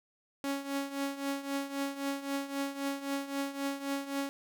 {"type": "tone with tremolo", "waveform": "sawtooth", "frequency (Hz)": 277.6, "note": "C#4", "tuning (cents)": 3, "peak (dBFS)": -26, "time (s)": [0.44, 4.29], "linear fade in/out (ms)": 0, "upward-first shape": "triangle", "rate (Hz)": 3.8, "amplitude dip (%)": 80, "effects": []}